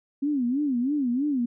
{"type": "tone with vibrato", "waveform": "sine", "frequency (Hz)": 266.6, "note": "C4", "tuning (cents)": 33, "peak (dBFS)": -22, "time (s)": [0.22, 1.46], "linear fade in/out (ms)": 10, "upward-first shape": "sine", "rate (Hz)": 3.1, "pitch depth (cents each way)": 200, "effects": []}